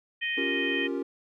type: harmonic tone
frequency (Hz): 622.3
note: D#5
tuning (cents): 0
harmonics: 3 / 4 / 5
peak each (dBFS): -30 / -32 / -34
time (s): 0.21-0.88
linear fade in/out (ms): 20
type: chord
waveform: triangle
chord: G half-diminished seventh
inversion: second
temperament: equal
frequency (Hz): 277.2 / 349.2 / 392 / 466.2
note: Db4 / F4 / G4 / Bb4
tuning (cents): 0 / 0 / 0 / 0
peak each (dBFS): -30 / -32 / -33 / -34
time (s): 0.37-1.03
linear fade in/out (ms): 10
effects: none